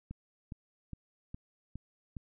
click train, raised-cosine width 5 ms, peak -29 dBFS, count 6, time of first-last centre 0.11-2.168 s, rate 2.43 Hz, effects none

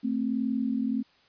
sine tone pair together, 222.5 / 263.9 Hz, A3 / C4, +20 / +15 cents, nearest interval minor third, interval 295 cents, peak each -28 dBFS, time 0.03-1.03 s, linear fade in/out 20 ms, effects white hiss -62 dBFS RMS until 1.28 s + resampled to 11025 Hz

